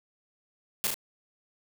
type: noise with echo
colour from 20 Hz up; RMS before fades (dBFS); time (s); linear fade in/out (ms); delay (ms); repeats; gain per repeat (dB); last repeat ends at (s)
white; -27; 0.84-0.87; 0; 36; 2; -3; 0.942
effects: none